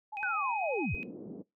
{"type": "tone with vibrato", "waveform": "sine", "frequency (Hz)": 823, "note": "G#5", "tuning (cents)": -16, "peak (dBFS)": -38, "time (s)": [0.12, 0.86], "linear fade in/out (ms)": 10, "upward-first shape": "triangle", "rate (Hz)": 12, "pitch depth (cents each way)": 100}
{"type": "tone", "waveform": "sine", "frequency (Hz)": 2518, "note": "D#7", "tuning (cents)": 20, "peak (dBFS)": -36, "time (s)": [0.17, 1.03], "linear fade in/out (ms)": 0}
{"type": "linear sweep", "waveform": "sine", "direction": "down", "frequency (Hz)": [1544, 51.9], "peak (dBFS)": -30, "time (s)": [0.23, 0.95], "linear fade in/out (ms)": 0}
{"type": "band-pass noise", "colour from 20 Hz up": "pink", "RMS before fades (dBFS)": -44, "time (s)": [0.93, 1.43], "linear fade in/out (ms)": 20, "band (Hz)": [190, 410], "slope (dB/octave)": 24}
{"effects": ["noise-tail reverb RT60 0.2 s tail -22 dB re dry"]}